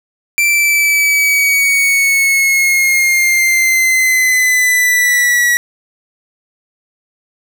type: linear sweep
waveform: 45% pulse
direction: down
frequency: 2349 to 1925 Hz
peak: -9 dBFS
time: 0.38-5.57 s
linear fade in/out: 0 ms
effects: 7-bit